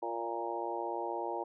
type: harmonic tone with a mistuned harmonic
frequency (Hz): 116.54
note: A#2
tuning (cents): 0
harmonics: 3 / 4 / 5 / 6 / 7 / 8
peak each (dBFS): -40 / -42 / -42 / -43 / -40 / -40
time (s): 0.02-1.44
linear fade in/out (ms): 10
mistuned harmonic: 6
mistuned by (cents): -16
effects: none